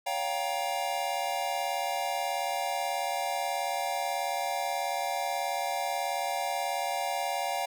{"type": "chord", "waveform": "square", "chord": "G half-diminished seventh", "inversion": "second", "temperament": "just", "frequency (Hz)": [564.5, 705.6, 784, 940.8], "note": ["Db5", "F5", "G5", "Bb5"], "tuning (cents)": [31, 18, 0, 16], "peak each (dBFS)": [-38, -34, -34, -38], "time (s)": [0.06, 7.66], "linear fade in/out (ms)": 10, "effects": []}